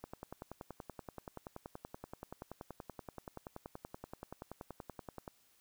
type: click train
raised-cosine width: 1 ms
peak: -30 dBFS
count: 56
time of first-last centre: 0.04-5.278 s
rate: 10.5 Hz
effects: white hiss -70 dBFS RMS until 5.6 s